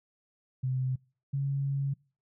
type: tone pair in turn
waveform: sine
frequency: 129.5 / 138.53 Hz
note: C3 / C#3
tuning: -17 / -1 cents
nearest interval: minor second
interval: 116 cents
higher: second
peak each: -27 dBFS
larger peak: neither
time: 0.63-0.96 / 1.33-1.94 s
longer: second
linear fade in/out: 10 ms
effects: noise-tail reverb RT60 0.4 s tail -26 dB re dry